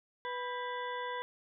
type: harmonic tone with a mistuned harmonic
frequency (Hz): 493.9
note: B4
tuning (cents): 0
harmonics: 1 / 2 / 3 / 4 / 6 / 7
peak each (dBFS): -41 / -38 / -45 / -45 / -57 / -49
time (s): 0.25-1.22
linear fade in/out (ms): 0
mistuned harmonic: 3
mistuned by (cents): +130
effects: none